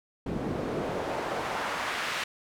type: noise with band-pass filter sweep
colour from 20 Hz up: pink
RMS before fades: -32 dBFS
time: 0.26-2.24 s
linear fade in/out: 5 ms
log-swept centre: 230 to 2200 Hz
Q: 1
effects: none